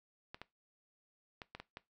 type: clicks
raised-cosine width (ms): 0.3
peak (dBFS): -29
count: 6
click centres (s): 0.345 / 0.416 / 1.418 / 1.55 / 1.6 / 1.771
effects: noise-tail reverb RT60 0.2 s tail -19 dB re dry